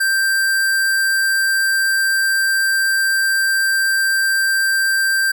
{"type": "tone", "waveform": "square", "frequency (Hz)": 1573, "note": "G6", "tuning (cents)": 6, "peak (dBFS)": -15, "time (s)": [0, 5.32], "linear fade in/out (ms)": 10, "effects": []}